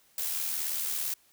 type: noise with amplitude modulation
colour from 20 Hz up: blue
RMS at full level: -30 dBFS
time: 0.18-1.14 s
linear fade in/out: 2 ms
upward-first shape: sine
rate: 78.2 Hz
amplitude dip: 45%
effects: white hiss -64 dBFS RMS until 1.32 s